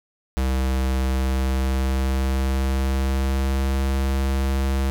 square tone with pitch glide, 65.41 to 67.17 Hz, C2 to C2, 0 to +46 cents, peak -20 dBFS, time 0.37-4.9 s, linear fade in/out 0 ms, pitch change +46 cents, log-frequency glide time 1.01-3.8 s, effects none

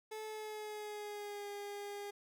30% pulse tone with pitch glide, 433.8 to 407.1 Hz, A4 to G#4, -25 to -35 cents, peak -40 dBFS, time 0.11-2.11 s, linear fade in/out 10 ms, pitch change -110 cents, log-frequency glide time 0.25-1.48 s, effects none

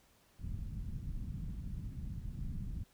pink low-pass noise, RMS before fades -41 dBFS, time 0.39-2.84 s, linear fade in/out 10 ms, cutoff 190 Hz, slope 24 dB/octave, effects pink hiss -68 dBFS RMS until 2.93 s

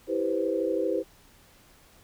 sine chord, C major seventh, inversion first, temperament just, 327 / 392.4 / 490.5 / 523.3 Hz, E4 / G4 / B4 / C5, -14 / +2 / -12 / 0 cents, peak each -30 dBFS, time 0.07-1.04 s, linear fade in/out 50 ms, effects pink hiss -57 dBFS RMS until 2.03 s

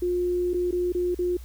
sine tone with dropouts, 355.9 Hz, F4, 33 cents sharp, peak -22 dBFS, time 0.02-1.37 s, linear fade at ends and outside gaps 5 ms, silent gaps 0.535-0.542 / 0.711-0.725 / 0.923-0.948 / 1.147-1.189 s, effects added 60 Hz sine -38 dBFS peak until 1.44 s + white hiss -54 dBFS RMS until 1.44 s

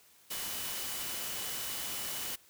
sine tone in noise, 2969 Hz, F#7, 5 cents sharp, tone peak -47 dBFS, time 0.3-2.36 s, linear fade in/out 10 ms, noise white, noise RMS -38 dBFS, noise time 0.3-2.36 s, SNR -12 dB, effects white hiss -62 dBFS RMS until 2.49 s

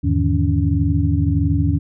sine tone cluster, 81.2 / 102.8 / 149.8 / 162.5 / 282.9 Hz, E2 / G#2 / D3 / E3 / C#4, -26 / -17 / +35 / -24 / +35 cents, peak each -18 / -20 / -23 / -24 / -21 dBFS, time 0.03-1.79 s, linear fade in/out 20 ms, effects none

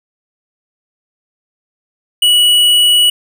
sine tone with hard clipping, 2933 Hz, F#7, 16 cents flat, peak -8 dBFS, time 2.22-3.1 s, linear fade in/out 5 ms, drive 10 dB, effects none

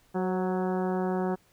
harmonic tone with a mistuned harmonic, 185.3 Hz, F#3, 3 cents sharp, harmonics 1 / 2 / 3 / 4 / 5 / 6 / 7 / 8 / 9, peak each -29 / -30 / -37 / -35 / -39 / -45 / -45 / -47 / -48 dBFS, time 0.14-1.36 s, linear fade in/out 20 ms, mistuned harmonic 3, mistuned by -36 cents, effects pink hiss -64 dBFS RMS until 1.52 s

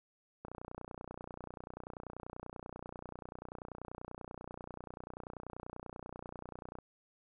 click train, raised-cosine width 1 ms, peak -30 dBFS, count 193, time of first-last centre 0.45-6.787 s, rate 30.3 Hz, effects none

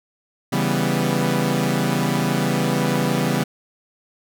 sawtooth chord, C# half-diminished seventh, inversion none, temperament equal, 138.59 / 164.81 / 196 / 246.9 Hz, C#3 / E3 / G3 / B3, 0 / 0 / 0 / 0 cents, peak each -20 dBFS, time 0.52-3.44 s, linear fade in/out 10 ms, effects none

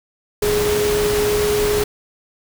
sine tone in noise, 417.6 Hz, G#4, 10 cents sharp, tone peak -16 dBFS, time 0.42-1.84 s, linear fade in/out 5 ms, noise pink, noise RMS -23 dBFS, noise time 0.42-1.84 s, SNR +4 dB, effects none

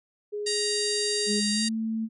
sine tone, 415.3 Hz, G#4, in tune, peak -29 dBFS, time 0.32-1.41 s, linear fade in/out 20 ms
harmonic tone, 940 Hz, A#5, 14 cents sharp, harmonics 2 / 3 / 4 / 5 / 6 / 7 / 8 / 9 / 10, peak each -37 / -39 / -35 / -29 / -41 / -36 / -35 / -42 / -36 dBFS, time 0.46-1.69 s, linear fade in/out 10 ms
sine tone with pitch glide, 207.7 to 222.6 Hz, G#3 to A3, 0 to +20 cents, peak -26 dBFS, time 1.26-2.09 s, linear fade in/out 50 ms, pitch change +120 cents, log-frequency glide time 1.51-1.66 s
effects none

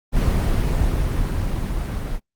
brown noise with level ramp, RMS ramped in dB -17 to -25 dBFS, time 0.12-2.2 s, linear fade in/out 50 ms, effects noise-tail reverb RT60 0.1 s tail -19 dB re dry + Opus 24 kbps

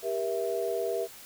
sine chord, E diminished, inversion first, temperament just, 395.6 / 474.7 / 659.3 Hz, G4 / Bb4 / E5, +16 / +31 / 0 cents, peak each -32 dBFS, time 0.02-1.08 s, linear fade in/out 50 ms, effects white hiss -48 dBFS RMS until 1.25 s

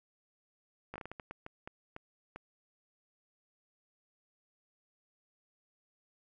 slowing click train, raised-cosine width 0.5 ms, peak -28 dBFS, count 12, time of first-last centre 0.94-2.36 s, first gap 17 ms, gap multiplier 1.37, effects none

